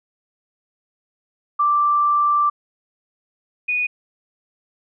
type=tone pair in turn; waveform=sine; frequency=1174.7 / 2471 Hz; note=D6 / D#7; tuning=0 / -13 cents; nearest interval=octave + minor second; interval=1287 cents; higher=second; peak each=-14 / -18 dBFS; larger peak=first; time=1.59-2.5 / 3.68-3.87 s; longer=first; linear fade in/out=10 ms; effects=none